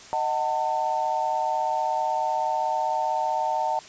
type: chord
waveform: sine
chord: D# diminished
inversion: none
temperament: just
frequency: 622.3 / 746.7 / 896 Hz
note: D#5 / F#5 / A5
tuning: 0 / +16 / +31 cents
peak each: -30 / -27 / -25 dBFS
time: 0.13-3.79 s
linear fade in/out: 0 ms
effects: white hiss -45 dBFS RMS until 3.88 s + resampled to 16000 Hz